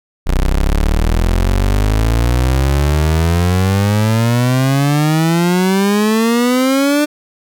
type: exponential sweep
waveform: 30% pulse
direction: up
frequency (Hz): 30.17 to 300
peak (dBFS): -8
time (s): 0.26-7.06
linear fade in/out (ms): 20
effects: none